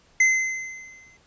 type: tone with exponential decay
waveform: square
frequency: 2059 Hz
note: C7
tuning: 28 cents flat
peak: -14 dBFS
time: 0.2-1.17 s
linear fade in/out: 5 ms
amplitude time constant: 210 ms
effects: pink hiss -59 dBFS RMS until 1.26 s + resampled to 16000 Hz